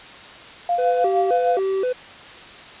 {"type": "tone with tremolo", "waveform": "sine", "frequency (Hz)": 700, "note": "F5", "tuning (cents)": 4, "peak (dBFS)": -16, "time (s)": [0.69, 1.59], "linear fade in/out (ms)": 2, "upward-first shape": "sine", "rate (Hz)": 6.5, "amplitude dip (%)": 60}
{"type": "tone with vibrato", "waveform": "triangle", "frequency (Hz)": 440, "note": "A4", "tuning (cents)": 0, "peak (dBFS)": -17, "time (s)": [0.78, 1.93], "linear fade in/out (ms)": 10, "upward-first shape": "square", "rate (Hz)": 1.9, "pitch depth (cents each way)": 230}
{"effects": ["white hiss -40 dBFS RMS until 2.8 s", "resampled to 8000 Hz"]}